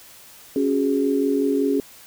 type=chord; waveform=sine; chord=C# suspended fourth; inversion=none; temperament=equal; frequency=277.2 / 370 / 415.3 Hz; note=C#4 / F#4 / G#4; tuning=0 / 0 / 0 cents; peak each=-20 / -26 / -22 dBFS; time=0.56-1.8 s; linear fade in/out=2 ms; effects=white hiss -46 dBFS RMS until 2.06 s